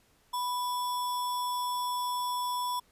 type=tone with sample-and-hold; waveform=sine; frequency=987.8 Hz; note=B5; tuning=in tune; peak=-29 dBFS; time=0.33-2.8 s; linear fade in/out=10 ms; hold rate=4410 Hz; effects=pink hiss -66 dBFS RMS until 2.91 s + resampled to 32000 Hz